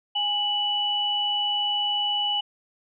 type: tone pair together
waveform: sine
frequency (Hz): 825.8 / 2960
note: G#5 / F#7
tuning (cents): -10 / 0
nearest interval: octave + minor seventh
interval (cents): 2210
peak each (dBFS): -29 / -23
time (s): 0.15-2.41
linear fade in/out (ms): 10
effects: none